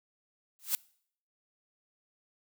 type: noise with exponential growth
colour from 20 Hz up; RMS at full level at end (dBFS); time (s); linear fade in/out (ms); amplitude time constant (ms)
blue; -25; 0.59-0.75; 0; 33
effects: noise-tail reverb RT60 0.6 s tail -24 dB re dry